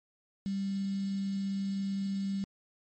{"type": "tone with quantisation", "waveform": "sine", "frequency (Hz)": 196, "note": "G3", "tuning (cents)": 0, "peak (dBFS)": -30, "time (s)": [0.46, 2.44], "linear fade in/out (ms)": 0, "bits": 8, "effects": ["MP3 32 kbps"]}